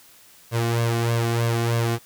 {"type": "tone with flanger", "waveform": "sawtooth", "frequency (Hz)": 116.54, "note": "A#2", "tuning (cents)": 0, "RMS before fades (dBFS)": -22, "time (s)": [0.51, 1.99], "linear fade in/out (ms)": 50, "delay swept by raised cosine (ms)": [1.8, 2.75], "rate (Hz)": 3.2, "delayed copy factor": 0.7, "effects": ["white hiss -51 dBFS RMS until 2.05 s"]}